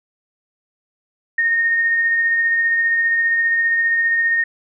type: tone with tremolo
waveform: sine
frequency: 1844 Hz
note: A#6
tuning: 19 cents flat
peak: -13 dBFS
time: 1.38-4.44 s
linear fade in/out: 5 ms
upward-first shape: sine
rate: 15 Hz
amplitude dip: 25%
effects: none